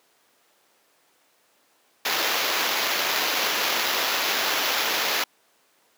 white noise with sample-and-hold, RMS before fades -24 dBFS, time 2.05-5.24 s, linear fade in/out 5 ms, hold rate 8820 Hz, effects pink hiss -62 dBFS RMS until 5.97 s + high-pass 400 Hz 12 dB/octave

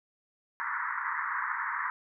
pink band-pass noise, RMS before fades -33 dBFS, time 0.6-1.9 s, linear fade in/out 0 ms, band 940 to 2000 Hz, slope 96 dB/octave, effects none

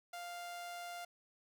sawtooth tone with amplitude modulation, 698.5 Hz, F5, in tune, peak -39 dBFS, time 0.13-1.05 s, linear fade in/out 5 ms, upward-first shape sine, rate 183 Hz, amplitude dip 25%, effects none

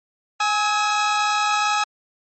sawtooth tone pair together, 833 / 1280.8 Hz, G#5 / D#6, +5 / +50 cents, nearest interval perfect fifth, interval 745 cents, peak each -17 dBFS, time 0.4-1.84 s, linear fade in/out 5 ms, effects low-pass 8000 Hz 12 dB/octave + MP3 32 kbps

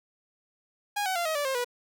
sawtooth tone with pitch steps, 821 / 752.9 / 690.4 / 633.1 / 580.5 / 532.4 / 488.2 Hz, G#5 / F#5 / F5 / D#5 / D5 / C5 / B4, -20 / +30 / -20 / +30 / -20 / +30 / -20 cents, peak -23 dBFS, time 0.96-1.646 s, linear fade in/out 10 ms, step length 98 ms, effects none

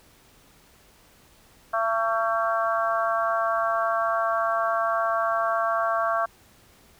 harmonic tone, 225.3 Hz, A3, 41 cents sharp, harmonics 3 / 4 / 5 / 6 / 7, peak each -25 / -36 / -26 / -29 / -32 dBFS, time 1.73-6.26 s, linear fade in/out 10 ms, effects pink hiss -56 dBFS RMS until 6.99 s

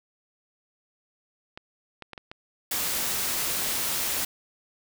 clicks, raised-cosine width 0.3 ms, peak -23 dBFS, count 5, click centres 1.575 / 2.023 / 2.133 / 2.178 / 2.315 s
white noise, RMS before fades -28 dBFS, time 2.71-4.25 s, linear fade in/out 5 ms
effects none

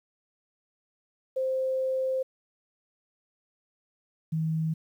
sine tone pair in turn, 523.3 / 159.67 Hz, C5 / D#3, 0 / +45 cents, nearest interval octave + major sixth, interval 2055 cents, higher first, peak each -25 dBFS, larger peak neither, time 1.36-2.23 / 4.32-4.74 s, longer first, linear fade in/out 10 ms, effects 10-bit

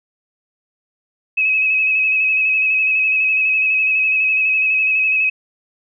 sine tone with vibrato, 2562 Hz, E7, 50 cents flat, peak -13 dBFS, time 1.37-5.3 s, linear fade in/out 10 ms, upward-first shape square, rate 12 Hz, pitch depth 22 cents each way, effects none

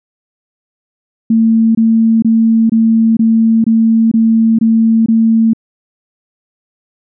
sine tone bursts, 225.1 Hz, A3, 40 cents sharp, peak -6 dBFS, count 9, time 1.3-5.534 s, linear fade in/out 5 ms, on 450 ms, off 23 ms, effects none

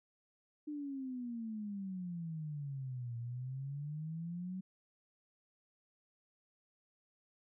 sine exponential two-way sweep, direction down then up, 302.9 to 116.54 to 189.6 Hz, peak -39 dBFS, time 0.67-4.61 s, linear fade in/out 10 ms, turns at 3.17 s, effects none

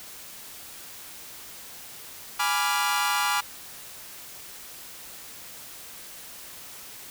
sawtooth chord, G# diminished seventh, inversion none, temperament equal, 830.6 / 987.8 / 1174.7 / 1396.9 Hz, G#5 / B5 / D6 / F6, 0 / 0 / 0 / 0 cents, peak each -25 dBFS, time 2.39-3.41 s, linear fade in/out 10 ms, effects white hiss -43 dBFS RMS until 7.1 s

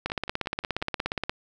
two click trains, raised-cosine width 0.3 ms, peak -24 / -11 dBFS, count 7 / 22, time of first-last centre 0.1-1.177 / 0.06-1.295 s, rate 5.57 / 17 Hz, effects none

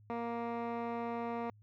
15% pulse tone with low-pass filter, 234.2 Hz, A#3, 8 cents sharp, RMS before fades -38 dBFS, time 0.1-1.5 s, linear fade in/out 0 ms, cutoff 1500 Hz, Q 1.3, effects added 105 Hz sine -58 dBFS peak until 1.62 s

